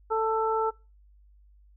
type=harmonic tone; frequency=442.9 Hz; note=A4; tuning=11 cents sharp; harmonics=1 / 2 / 3; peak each=-26 / -28 / -30 dBFS; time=0.1-0.71 s; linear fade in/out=20 ms; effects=noise-tail reverb RT60 0.3 s tail -23 dB re dry + added 50 Hz sine -54 dBFS peak until 1.76 s